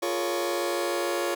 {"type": "chord", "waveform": "sawtooth", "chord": "Bb minor seventh", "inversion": "second", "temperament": "just", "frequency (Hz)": [349.6, 419.5, 466.2, 559.4], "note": ["F4", "Ab4", "Bb4", "Db5"], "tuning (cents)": [2, 17, 0, 16], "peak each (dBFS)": [-25, -31, -31, -26], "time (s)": [0.02, 1.35], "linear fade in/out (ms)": 10, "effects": []}